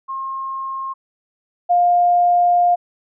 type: tone pair in turn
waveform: sine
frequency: 1071 / 705.2 Hz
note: C6 / F5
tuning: +40 / +17 cents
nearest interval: perfect fifth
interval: 723 cents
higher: first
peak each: -23 / -11 dBFS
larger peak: second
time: 0.08-0.94 / 1.69-2.76 s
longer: second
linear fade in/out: 20 ms
effects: none